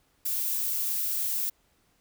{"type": "noise", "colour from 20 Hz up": "violet", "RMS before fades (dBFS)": -29, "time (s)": [0.25, 1.5], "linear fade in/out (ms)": 10, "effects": ["pink hiss -68 dBFS RMS until 2 s"]}